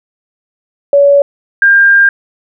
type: tone pair in turn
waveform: sine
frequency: 566 / 1600.9 Hz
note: C#5 / G6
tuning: +36 / +36 cents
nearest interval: octave + tritone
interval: 1800 cents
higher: second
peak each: -3 dBFS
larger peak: neither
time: 0.93-1.22 / 1.62-2.09 s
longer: second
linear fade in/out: 2 ms
effects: none